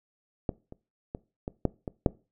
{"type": "clicks", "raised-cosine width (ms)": 2, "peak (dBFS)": [-14, -29, -20, -19, -10, -20, -7], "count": 7, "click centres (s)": [0.492, 0.724, 1.149, 1.479, 1.653, 1.878, 2.062], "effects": ["noise-tail reverb RT60 0.3 s tail -21 dB re dry"]}